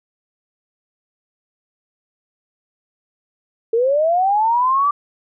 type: linear sweep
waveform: sine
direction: up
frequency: 441.6 to 1174.7 Hz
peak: -13 dBFS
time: 3.73-4.91 s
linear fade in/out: 5 ms
effects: none